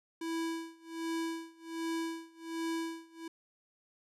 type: tone with tremolo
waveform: square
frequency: 329 Hz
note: E4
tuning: 3 cents flat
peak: -33 dBFS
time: 0.21-3.28 s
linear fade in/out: 5 ms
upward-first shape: sine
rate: 1.3 Hz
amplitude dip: 95%
effects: low-pass 11000 Hz 12 dB/octave